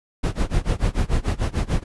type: noise with tremolo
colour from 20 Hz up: brown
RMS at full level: -18 dBFS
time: 0.23-1.84 s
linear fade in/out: 10 ms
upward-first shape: sine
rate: 6.8 Hz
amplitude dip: 95%
effects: resampled to 24000 Hz